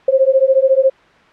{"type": "beating tone pair", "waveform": "sine", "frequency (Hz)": [525, 539], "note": ["C5", "C#5"], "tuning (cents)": [6, -49], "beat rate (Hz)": 14, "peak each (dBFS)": -12, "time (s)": [0.08, 0.9], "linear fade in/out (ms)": 5, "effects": ["white hiss -47 dBFS RMS until 1.32 s", "low-pass 2000 Hz 12 dB/octave"]}